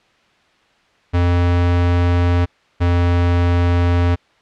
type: tone pair in turn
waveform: square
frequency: 87.7 / 87.38 Hz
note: F2 / F2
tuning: +8 / +1 cents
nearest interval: unison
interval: 7 cents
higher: first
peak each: -13 dBFS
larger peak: neither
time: 1.13-2.46 / 2.8-4.16 s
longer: second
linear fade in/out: 20 ms
effects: white hiss -55 dBFS RMS until 4.41 s + low-pass 3000 Hz 12 dB/octave